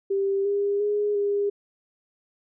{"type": "tone with pitch steps", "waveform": "sine", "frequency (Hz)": [393.1, 403.5, 414.4, 405.6], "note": ["G4", "G#4", "G#4", "G#4"], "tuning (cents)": [5, -50, -4, -41], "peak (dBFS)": -21, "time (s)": [0.1, 1.5], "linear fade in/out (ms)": 10, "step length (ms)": 350, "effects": []}